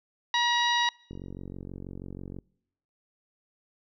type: harmonic tone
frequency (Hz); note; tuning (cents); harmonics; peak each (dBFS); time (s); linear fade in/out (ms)
956; A#5; +43; 1 / 2 / 3 / 4 / 5 / 6; -26 / -28 / -34 / -28 / -41 / -39; 0.34-0.89; 2
type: click train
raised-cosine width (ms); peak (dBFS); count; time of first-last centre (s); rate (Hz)
3; -27; 60; 1.11-2.387; 46.2
effects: noise-tail reverb RT60 0.8 s tail -26 dB re dry